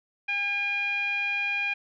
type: tone with low-pass filter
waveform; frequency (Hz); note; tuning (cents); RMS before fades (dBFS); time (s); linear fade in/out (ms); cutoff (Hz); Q
10% pulse; 809; G#5; -46; -28; 0.28-1.74; 10; 2300; 8.4
effects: none